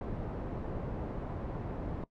pink low-pass noise, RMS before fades -38 dBFS, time 0.01-2.04 s, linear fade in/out 2 ms, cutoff 710 Hz, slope 12 dB/octave, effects noise-tail reverb RT60 0.1 s tail -19 dB re dry

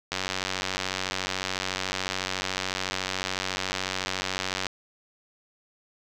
click train, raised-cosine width 0.2 ms, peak -10 dBFS, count 428, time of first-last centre 0.12-4.667 s, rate 93.9 Hz, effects none

